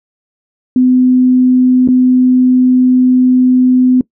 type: tone with dropouts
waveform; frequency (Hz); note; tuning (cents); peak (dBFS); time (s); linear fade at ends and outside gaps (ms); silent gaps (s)
sine; 253.5; B3; +45; -5; 0.76-4.01; 2; 1.876-1.886
effects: noise-tail reverb RT60 0.1 s tail -21 dB re dry